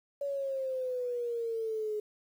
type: exponential sweep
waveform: sine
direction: down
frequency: 568 to 420.5 Hz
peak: -31 dBFS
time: 0.21-2 s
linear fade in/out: 5 ms
effects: 10-bit